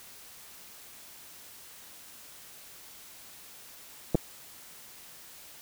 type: clicks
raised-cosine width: 2 ms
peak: -11 dBFS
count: 2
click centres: 4.147 / 4.153 s
effects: white hiss -50 dBFS RMS until 5.61 s